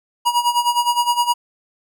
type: tone with tremolo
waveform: square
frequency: 960 Hz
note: B5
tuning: 49 cents flat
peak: -13 dBFS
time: 0.25-1.34 s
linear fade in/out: 20 ms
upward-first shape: sine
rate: 9.7 Hz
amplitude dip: 80%
effects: none